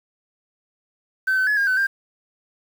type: tone with pitch steps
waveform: sine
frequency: 1534 / 1523 / 1699 / 1618 / 1514 / 1591 Hz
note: G6 / F#6 / G#6 / G#6 / F#6 / G6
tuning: -38 / +50 / +39 / -46 / +39 / +25 cents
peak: -15 dBFS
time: 1.27-1.87 s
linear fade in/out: 10 ms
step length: 100 ms
effects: tanh soft clip ceiling -15 dBFS + 7-bit